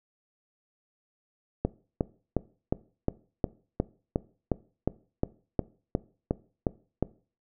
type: click train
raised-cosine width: 2 ms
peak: -11 dBFS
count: 16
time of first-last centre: 1.65-7.026 s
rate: 2.79 Hz
effects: noise-tail reverb RT60 0.4 s tail -20 dB re dry